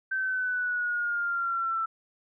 sine exponential sweep, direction down, 1551 to 1328 Hz, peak -26 dBFS, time 0.11-1.86 s, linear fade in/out 10 ms, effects none

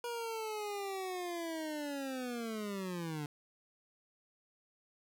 25% pulse linear sweep, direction down, 480 to 144.4 Hz, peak -34 dBFS, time 0.04-3.26 s, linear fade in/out 2 ms, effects none

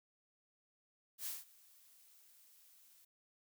blue noise with ADSR envelope, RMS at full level -41 dBFS, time 1.18-3.05 s, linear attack 83 ms, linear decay 180 ms, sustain -24 dB, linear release 6 ms, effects none

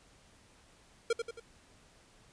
square tone with echo, 463.3 Hz, A#4, 11 cents flat, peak -27 dBFS, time 1.1-1.13 s, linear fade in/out 5 ms, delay 90 ms, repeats 3, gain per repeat -6 dB, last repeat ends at 1.4 s, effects pink hiss -62 dBFS RMS until 2.32 s + resampled to 22050 Hz

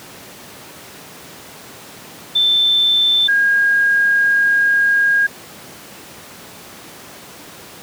sine tone pair in turn, 3542 / 1627.8 Hz, A7 / G#6, +11 / -35 cents, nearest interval octave + minor second, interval 1346 cents, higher first, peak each -11 dBFS, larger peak neither, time 2.35-3.28 / 3.28-5.27 s, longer second, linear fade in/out 10 ms, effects pink hiss -37 dBFS RMS until 7.82 s + high-pass 150 Hz 12 dB/octave

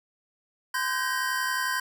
square tone cluster, 1026 / 1539 / 1610 / 1890 Hz, C6 / G6 / G6 / A#6, -34 / -32 / +46 / +23 cents, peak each -31 / -31 / -33 / -36 dBFS, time 0.74-1.8 s, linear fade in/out 5 ms, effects none

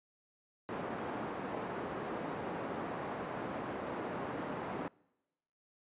pink band-pass noise, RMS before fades -40 dBFS, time 0.69-4.88 s, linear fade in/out 0 ms, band 220 to 1200 Hz, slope 12 dB/octave, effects noise-tail reverb RT60 1.0 s tail -26 dB re dry + resampled to 8000 Hz

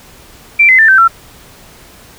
sine tone with pitch steps, 2349 / 2045 / 1780.2 / 1549.8 / 1349.1 Hz, D7 / C7 / A6 / G6 / E6, 0 / -40 / +20 / -20 / +40 cents, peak -3 dBFS, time 0.59-1.08 s, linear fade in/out 10 ms, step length 98 ms, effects pink hiss -39 dBFS RMS until 2.18 s

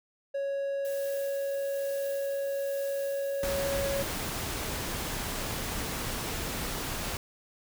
triangle tone, 554.4 Hz, C#5, in tune, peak -27 dBFS, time 0.34-4.03 s, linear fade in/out 10 ms
blue noise with tremolo, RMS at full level -44 dBFS, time 0.85-4.43 s, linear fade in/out 0 ms, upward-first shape sine, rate 1.1 Hz, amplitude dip 35%
pink noise, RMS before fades -34 dBFS, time 3.43-7.17 s, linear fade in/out 2 ms
effects none

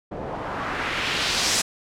white noise with low-pass filter sweep, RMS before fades -26 dBFS, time 0.11-1.62 s, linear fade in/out 10 ms, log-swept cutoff 520 to 7500 Hz, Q 1.3, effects none

